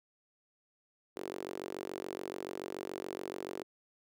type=tone with high-pass filter; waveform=sawtooth; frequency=47 Hz; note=F#1; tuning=28 cents sharp; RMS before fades=-42 dBFS; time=1.16-3.63 s; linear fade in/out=0 ms; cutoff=380 Hz; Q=3.6; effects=none